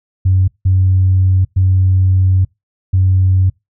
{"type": "tone bursts at uneven times", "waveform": "sine", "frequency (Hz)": 93.6, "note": "F#2", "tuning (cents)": 20, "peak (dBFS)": -7, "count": 4, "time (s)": [[0.25, 0.48], [0.65, 1.45], [1.56, 2.45], [2.93, 3.5]], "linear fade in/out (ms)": 10, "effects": ["noise-tail reverb RT60 0.2 s tail -25 dB re dry", "tanh soft clip ceiling -3 dBFS"]}